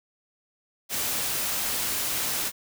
white noise, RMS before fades -28 dBFS, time 0.89-2.52 s, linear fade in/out 50 ms, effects none

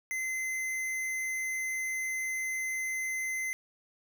square tone, 2058 Hz, C7, 29 cents flat, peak -32 dBFS, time 0.11-3.53 s, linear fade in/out 0 ms, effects none

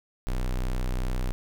square tone, 31.36 Hz, B0, 27 cents sharp, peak -26 dBFS, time 0.27-1.32 s, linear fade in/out 0 ms, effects none

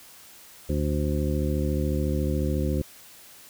harmonic tone, 74 Hz, D2, 14 cents sharp, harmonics 1 / 2 / 3 / 4 / 5 / 7, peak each -26 / -29 / -31 / -32 / -33 / -34 dBFS, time 0.69-2.82 s, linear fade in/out 5 ms, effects white hiss -49 dBFS RMS until 3.49 s

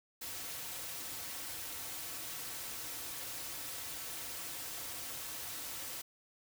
white noise with comb filter, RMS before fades -43 dBFS, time 0.21-6.02 s, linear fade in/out 10 ms, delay 4.9 ms, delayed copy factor -0.5, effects none

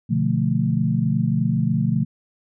sine chord, B half-diminished seventh, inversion none, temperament equal, 123.47 / 146.83 / 174.61 / 220 Hz, B2 / D3 / F3 / A3, 0 / 0 / 0 / 0 cents, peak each -23 dBFS, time 0.09-2.05 s, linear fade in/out 20 ms, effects none

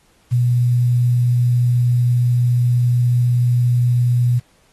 sine tone with quantisation, 122.1 Hz, B2, 19 cents flat, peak -12 dBFS, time 0.31-4.4 s, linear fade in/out 20 ms, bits 7, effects pink hiss -57 dBFS RMS until 4.72 s + AAC 32 kbps

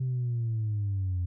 sine linear sweep, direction down, 130.81 to 87.31 Hz, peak -25 dBFS, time 0-1.26 s, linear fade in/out 10 ms, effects tanh soft clip ceiling -24 dBFS

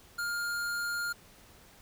square tone, 1409 Hz, F6, 15 cents sharp, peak -32 dBFS, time 0.18-1.13 s, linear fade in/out 10 ms, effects pink hiss -57 dBFS RMS until 1.81 s

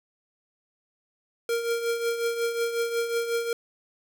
square tone with tremolo, 466.2 Hz, A#4, in tune, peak -23 dBFS, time 1.49-3.53 s, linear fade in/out 2 ms, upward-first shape triangle, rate 5.5 Hz, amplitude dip 65%, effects none

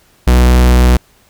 45% pulse tone, 61.74 Hz, B1, in tune, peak -5 dBFS, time 0.27-0.97 s, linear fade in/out 5 ms, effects pink hiss -50 dBFS RMS until 1.29 s

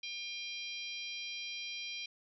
harmonic tone, 800 Hz, G5, 35 cents sharp, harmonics 3 / 4 / 5 / 6 / 7, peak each -43 / -45 / -47 / -49 / -50 dBFS, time 0.03-2.06 s, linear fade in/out 5 ms, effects none

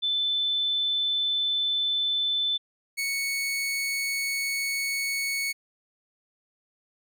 sine / sawtooth tone pair in turn, 3520 / 2217 Hz, A7 / C#7, 0 / 0 cents, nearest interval minor sixth, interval 800 cents, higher first, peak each -23 dBFS, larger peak neither, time 0.02-2.58 / 2.97-5.53 s, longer neither, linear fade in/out 20 ms, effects none

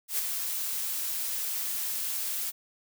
blue noise with ADSR envelope, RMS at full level -27 dBFS, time 0.08-2.52 s, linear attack 110 ms, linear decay 5 ms, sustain -5 dB, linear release 31 ms, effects none

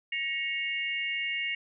sine tone cluster, 1898 / 2204 / 2807 Hz, A#6 / C#7 / F7, +31 / -11 / +8 cents, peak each -35 / -32 / -34 dBFS, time 0.12-1.55 s, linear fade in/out 5 ms, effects none

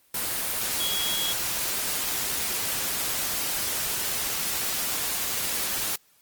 sine tone in noise, 3322 Hz, G#7, in tune, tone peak -28 dBFS, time 0.8-1.33 s, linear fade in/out 5 ms, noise white, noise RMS -28 dBFS, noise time 0.14-5.96 s, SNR -3 dB, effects white hiss -62 dBFS RMS until 6.21 s + Opus 24 kbps

